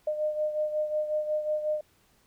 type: beating tone pair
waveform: sine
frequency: 608 / 613.5 Hz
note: D#5 / D#5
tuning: -40 / -25 cents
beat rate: 5.5 Hz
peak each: -27 / -34 dBFS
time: 0.07-1.81 s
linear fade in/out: 5 ms
effects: pink hiss -65 dBFS RMS until 2.26 s